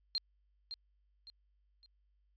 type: tone with echo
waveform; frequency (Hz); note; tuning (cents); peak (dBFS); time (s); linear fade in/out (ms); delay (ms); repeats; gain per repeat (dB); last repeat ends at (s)
sine; 4186; C8; 0; -31; 0.15-0.18; 0; 560; 3; -9; 1.86
effects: added 50 Hz sine -70 dBFS peak until 2.36 s + resampled to 11025 Hz